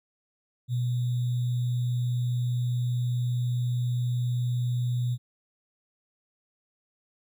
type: tone with sample-and-hold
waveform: sine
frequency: 122.4 Hz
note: B2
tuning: 15 cents flat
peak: -24 dBFS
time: 0.68-5.18 s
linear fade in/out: 50 ms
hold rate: 3675 Hz
effects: none